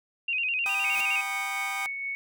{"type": "tone with vibrato", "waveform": "sine", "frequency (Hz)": 2637, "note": "E7", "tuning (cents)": 0, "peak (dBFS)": -25, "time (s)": [0.28, 1.21], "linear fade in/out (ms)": 5, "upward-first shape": "square", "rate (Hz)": 9.7, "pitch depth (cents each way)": 83}
{"type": "chord", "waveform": "sawtooth", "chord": "G augmented", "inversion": "none", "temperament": "just", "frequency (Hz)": [784, 980, 1225], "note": ["G5", "B5", "D#6"], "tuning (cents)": [0, -14, -27], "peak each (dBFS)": [-31, -37, -32], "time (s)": [0.66, 1.86], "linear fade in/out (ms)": 0}
{"type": "noise with exponential growth", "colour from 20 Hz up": "white", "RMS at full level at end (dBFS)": -35, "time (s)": [0.75, 1.01], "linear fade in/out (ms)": 5, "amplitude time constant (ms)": 55}
{"type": "tone with tremolo", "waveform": "sine", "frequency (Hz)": 2217, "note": "C#7", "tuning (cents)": 0, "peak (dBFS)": -29, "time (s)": [0.84, 2.15], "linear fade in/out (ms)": 0, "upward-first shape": "sine", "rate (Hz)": 4.2, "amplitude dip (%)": 30}
{"effects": []}